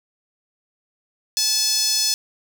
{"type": "tone with high-pass filter", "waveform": "sawtooth", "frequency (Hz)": 865, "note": "A5", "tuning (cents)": -30, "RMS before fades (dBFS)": -20, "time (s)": [1.37, 2.14], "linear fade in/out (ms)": 0, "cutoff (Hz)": 5100, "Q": 3.5, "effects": []}